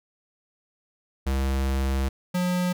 square tone pair in turn, 67 / 179.75 Hz, C2 / F#3, +42 / -50 cents, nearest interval octave + perfect fourth, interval 1708 cents, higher second, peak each -23 dBFS, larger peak neither, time 1.26-2.09 / 2.34-2.73 s, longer first, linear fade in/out 10 ms, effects none

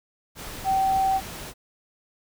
sine tone in noise, 770 Hz, G5, 31 cents flat, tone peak -19 dBFS, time 0.64-1.21 s, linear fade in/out 50 ms, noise pink, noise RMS -37 dBFS, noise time 0.35-1.54 s, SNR +15 dB, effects none

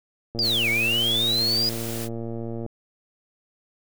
click train, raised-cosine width 2 ms, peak -20 dBFS, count 267, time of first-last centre 0.35-2.663 s, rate 115 Hz
sine linear two-way sweep, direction down then up, 4953 to 2172 to 4953 Hz, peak -20 dBFS, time 0.39-1.69 s, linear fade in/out 0 ms, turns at 0.69 s
white noise, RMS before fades -35 dBFS, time 0.41-2.09 s, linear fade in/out 50 ms
effects none

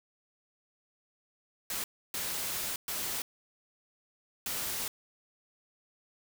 white noise bursts at uneven times, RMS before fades -35 dBFS, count 4, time 1.7-1.84 / 2.14-2.76 / 2.88-3.22 / 4.46-4.88 s, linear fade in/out 2 ms, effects none

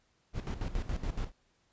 brown noise with tremolo, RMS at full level -33 dBFS, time 0.33-1.32 s, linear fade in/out 50 ms, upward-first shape square, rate 7.1 Hz, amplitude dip 70%, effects pink hiss -72 dBFS RMS until 1.72 s + resampled to 16000 Hz

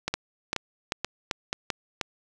two click trains, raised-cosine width 0.2 ms, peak -9 / -10 dBFS, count 5 / 5, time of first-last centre 0.14-1.703 / 0.08-2.012 s, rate 2.56 / 2.07 Hz, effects none

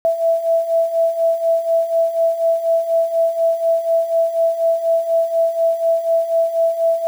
sine beating tone pair, 659.3 / 663.4 Hz, E5 / E5, 0 / +11 cents, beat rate 4.1 Hz, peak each -20 / -15 dBFS, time 0.05-7.07 s, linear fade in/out 0 ms, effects 7-bit

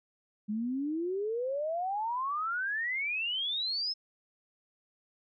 sine exponential sweep, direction up, 204.6 to 5280 Hz, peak -30 dBFS, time 0.48-3.94 s, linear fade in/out 20 ms, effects none

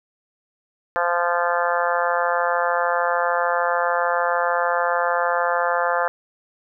harmonic tone, 173.4 Hz, F3, 12 cents flat, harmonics 3 / 4 / 5 / 6 / 7 / 8 / 9 / 10, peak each -24 / -25 / -26 / -27 / -27 / -28 / -29 / -29 dBFS, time 0.96-6.08 s, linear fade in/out 0 ms, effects none

